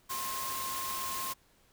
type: tone in noise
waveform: sine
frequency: 1063 Hz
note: C6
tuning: 27 cents sharp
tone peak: -37 dBFS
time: 0.09-1.34 s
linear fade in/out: 20 ms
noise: white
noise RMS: -38 dBFS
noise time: 0.09-1.34 s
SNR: -2 dB
effects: pink hiss -66 dBFS RMS until 1.72 s